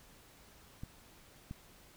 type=clicks; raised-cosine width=5 ms; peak=-30 dBFS; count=2; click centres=0.835 / 1.511 s; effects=pink hiss -60 dBFS RMS until 1.96 s